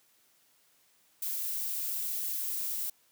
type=noise; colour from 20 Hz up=violet; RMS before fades=-34 dBFS; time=1.22-2.9 s; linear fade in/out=5 ms; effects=white hiss -67 dBFS RMS until 3.11 s + high-pass 100 Hz 12 dB/octave